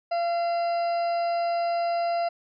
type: harmonic tone with a mistuned harmonic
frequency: 685 Hz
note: F5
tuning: 34 cents flat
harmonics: 1 / 2 / 3 / 4 / 6 / 7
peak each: -23 / -39 / -43 / -44 / -48 / -44 dBFS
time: 0.11-2.29 s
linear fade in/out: 10 ms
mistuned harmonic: 7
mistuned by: +33 cents
effects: none